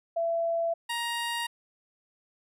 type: tone pair in turn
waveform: sine / 15% pulse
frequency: 670 / 939.3 Hz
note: E5 / A#5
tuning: +28 / +13 cents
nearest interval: tritone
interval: 585 cents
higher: second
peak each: -25 / -23 dBFS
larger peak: second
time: 0.16-0.74 / 0.89-1.47 s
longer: neither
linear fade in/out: 10 ms
effects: resampled to 32000 Hz